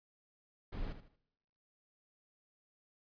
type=noise with echo; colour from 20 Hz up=brown; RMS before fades=-40 dBFS; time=0.72-0.93 s; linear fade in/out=10 ms; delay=78 ms; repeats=3; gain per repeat=-10 dB; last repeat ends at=1.164 s; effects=noise-tail reverb RT60 1.0 s tail -25 dB re dry + resampled to 11025 Hz